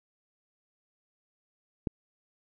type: click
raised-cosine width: 3 ms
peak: -16 dBFS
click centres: 1.872 s
effects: none